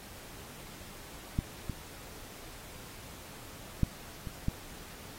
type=clicks; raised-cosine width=5 ms; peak=-16 / -22 / -13 / -26 / -17 dBFS; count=5; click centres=1.389 / 1.697 / 3.833 / 4.272 / 4.484 s; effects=pink hiss -49 dBFS RMS until 5.18 s + AAC 48 kbps